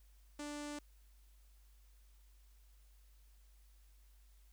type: tone with low-pass filter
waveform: sawtooth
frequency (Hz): 293.7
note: D4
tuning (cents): 0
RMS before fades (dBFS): -45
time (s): 0.39-0.79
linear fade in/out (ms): 5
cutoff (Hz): 8100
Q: 2.2
effects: added 50 Hz sine -61 dBFS peak until 4.52 s + white hiss -74 dBFS RMS until 4.52 s